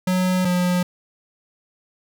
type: tone pair in turn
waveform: square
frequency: 183.8 / 179.19 Hz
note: F#3 / F3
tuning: -11 / +45 cents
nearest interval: unison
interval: 44 cents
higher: first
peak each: -18 dBFS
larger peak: neither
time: 0.07-0.45 / 0.45-0.83 s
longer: neither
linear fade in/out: 5 ms
effects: none